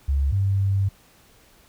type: tone pair in turn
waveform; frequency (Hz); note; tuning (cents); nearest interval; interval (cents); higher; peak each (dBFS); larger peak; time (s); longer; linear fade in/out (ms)
sine; 69.3 / 98; C#2 / G2; 0 / 0; tritone; 600; second; -18; neither; 0.08-0.32 / 0.32-0.89; second; 10
effects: pink hiss -55 dBFS RMS until 1.68 s